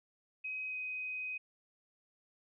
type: tone with pitch glide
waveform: sine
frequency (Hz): 2528 to 2512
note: D#7 to D#7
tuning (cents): +27 to +16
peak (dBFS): -37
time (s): 0.44-1.38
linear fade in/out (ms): 10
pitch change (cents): -11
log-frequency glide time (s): 0.68-0.75
effects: none